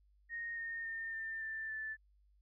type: tone with pitch steps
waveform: sine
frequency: 1859 / 1837.6 / 1816.5 / 1795.7 / 1775.1 / 1754.7 Hz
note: A#6 / A#6 / A#6 / A6 / A6 / A6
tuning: -5 / -25 / -45 / +35 / +15 / -5 cents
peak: -39 dBFS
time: 0.29-1.97 s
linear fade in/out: 50 ms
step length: 280 ms
effects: added 50 Hz sine -66 dBFS peak until 2.41 s